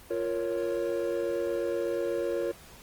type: chord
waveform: triangle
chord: Bb minor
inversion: second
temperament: equal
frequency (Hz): 349.2 / 466.2 / 554.4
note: F4 / Bb4 / Db5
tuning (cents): 0 / 0 / 0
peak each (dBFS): -30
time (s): 0.1-2.52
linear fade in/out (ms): 10
effects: pink hiss -51 dBFS RMS until 2.82 s + Opus 24 kbps